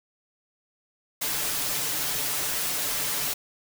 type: noise with comb filter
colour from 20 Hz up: white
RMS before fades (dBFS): -28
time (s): 1.21-3.34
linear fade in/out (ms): 10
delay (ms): 6.8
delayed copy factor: +0.95
effects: none